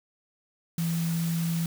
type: tone in noise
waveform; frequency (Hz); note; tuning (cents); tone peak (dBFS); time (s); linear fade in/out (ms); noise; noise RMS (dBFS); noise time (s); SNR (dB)
sine; 166.6; E3; +19; -25; 0.78-1.66; 2; white; -39; 0.78-1.66; +11
effects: none